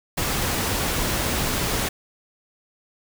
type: noise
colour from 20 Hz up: pink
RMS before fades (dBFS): -24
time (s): 0.17-1.89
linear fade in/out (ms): 10
effects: none